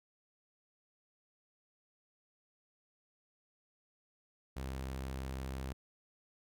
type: tone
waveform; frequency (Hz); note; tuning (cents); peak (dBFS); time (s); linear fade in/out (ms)
sawtooth; 66; C2; +16; -35; 4.56-5.73; 10
effects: none